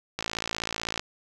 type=click train; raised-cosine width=0.2 ms; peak=-12 dBFS; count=46; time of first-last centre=0.19-0.995 s; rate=55.9 Hz; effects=none